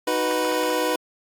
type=chord; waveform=25% pulse; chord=B major; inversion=first; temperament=equal; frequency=311.1 / 370 / 493.9 Hz; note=D#4 / F#4 / B4; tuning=0 / 0 / 0 cents; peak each=-23 / -25 / -19 dBFS; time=0.07-0.96 s; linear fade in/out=5 ms; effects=AAC 64 kbps